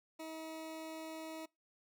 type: tone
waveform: 20% pulse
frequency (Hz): 319.2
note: D#4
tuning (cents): +44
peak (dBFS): -39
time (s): 0.19-1.46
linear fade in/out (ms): 10
effects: noise-tail reverb RT60 0.2 s tail -23 dB re dry